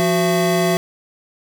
square tone cluster, 173.4 / 368.7 / 672 Hz, F3 / F#4 / E5, -12 / -6 / +33 cents, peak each -20 dBFS, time 0-0.77 s, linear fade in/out 0 ms, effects none

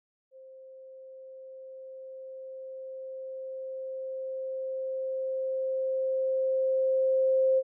sine tone with level ramp, 526 Hz, C5, 9 cents sharp, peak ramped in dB -47 to -20 dBFS, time 0.31-7.63 s, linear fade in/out 50 ms, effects none

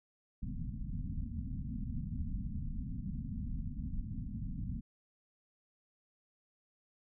pink low-pass noise, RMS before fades -39 dBFS, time 0.42-4.81 s, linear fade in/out 10 ms, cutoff 260 Hz, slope 96 dB/octave, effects none

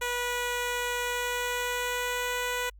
10% pulse tone with pitch glide, 487.6 to 493 Hz, B4 to B4, -22 to -3 cents, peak -20 dBFS, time 0.01-2.7 s, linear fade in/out 10 ms, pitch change +19 cents, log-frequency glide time 1.02-2.36 s, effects added 50 Hz sine -48 dBFS peak until 2.79 s + Opus 48 kbps

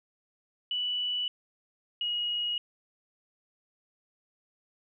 sine tone pair in turn, 2960 / 2894 Hz, F#7 / F#7, 0 / -39 cents, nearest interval unison, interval 39 cents, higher first, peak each -28 dBFS, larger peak neither, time 0.71-1.28 / 2.01-2.58 s, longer neither, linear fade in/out 2 ms, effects none

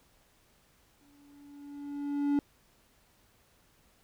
triangle tone with exponential growth, 286.3 Hz, D4, 44 cents flat, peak -21 dBFS, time 1.01-2.39 s, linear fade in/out 1 ms, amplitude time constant 300 ms, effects pink hiss -66 dBFS RMS until 4.03 s

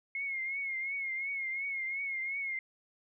sine tone with vibrato, 2160 Hz, C#7, 45 cents flat, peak -33 dBFS, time 0.15-2.59 s, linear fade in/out 2 ms, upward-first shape triangle, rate 2.8 Hz, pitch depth 70 cents each way, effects none

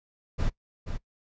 brown noise with echo, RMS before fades -25 dBFS, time 0.38-0.5 s, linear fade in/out 20 ms, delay 480 ms, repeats 1, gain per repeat -7 dB, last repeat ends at 0.98 s, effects noise-tail reverb RT60 0.1 s tail -20 dB re dry + resampled to 16000 Hz

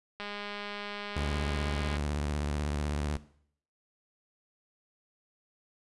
click train, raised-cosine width 0.3 ms, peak -23 dBFS, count 363, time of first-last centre 0.2-1.966 s, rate 205 Hz
sawtooth tone with vibrato, 73.42 Hz, D2, in tune, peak -26 dBFS, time 1.16-3.17 s, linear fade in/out 5 ms, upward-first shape sine, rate 16 Hz, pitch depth 89 cents each way
effects noise-tail reverb RT60 0.6 s tail -17 dB re dry + resampled to 24000 Hz

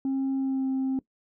sine tone with pitch glide, 268.7 to 264.7 Hz, C4 to C4, +46 to +20 cents, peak -22 dBFS, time 0.05-0.99 s, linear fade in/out 2 ms, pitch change -26 cents, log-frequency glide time 0.36-0.67 s, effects noise-tail reverb RT60 0.1 s tail -20 dB re dry + tanh soft clip ceiling -23 dBFS

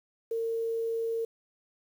sine tone with quantisation, 456 Hz, A#4, 38 cents flat, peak -28 dBFS, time 0.31-1.25 s, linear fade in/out 5 ms, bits 9, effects none

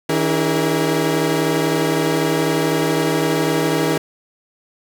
35% pulse tone cluster, 158.4 / 289 / 328.8 / 407.9 / 471.8 Hz, D#3 / D4 / E4 / G#4 / A#4, +31 / -28 / -4 / -31 / +21 cents, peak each -21 dBFS, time 0.09-3.98 s, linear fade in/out 5 ms, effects none

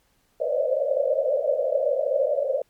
white band-pass noise, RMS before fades -23 dBFS, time 0.4-2.62 s, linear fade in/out 5 ms, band 510 to 610 Hz, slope 96 dB/octave, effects pink hiss -66 dBFS RMS until 2.69 s + MP3 96 kbps

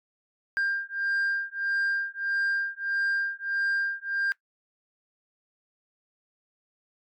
sine beating tone pair, 1595 / 1596.6 Hz, G6 / G6, +30 / +31 cents, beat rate 1.6 Hz, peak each -27 dBFS, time 0.57-4.32 s, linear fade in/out 0 ms, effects noise-tail reverb RT60 0.1 s tail -21 dB re dry + tanh soft clip ceiling -22 dBFS

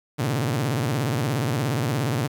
sawtooth tone with vibrato, 129.5 Hz, C3, 17 cents flat, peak -18 dBFS, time 0.18-2.28 s, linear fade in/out 20 ms, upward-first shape sine, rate 17 Hz, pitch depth 290 cents each way, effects 9-bit

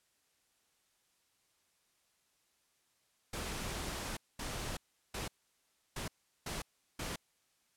pink noise bursts at uneven times, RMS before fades -40 dBFS, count 6, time 3.33-4.17 / 4.39-4.77 / 5.14-5.28 / 5.96-6.08 / 6.46-6.62 / 6.99-7.16 s, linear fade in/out 5 ms, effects white hiss -75 dBFS RMS until 7.76 s + low-pass 11000 Hz 12 dB/octave

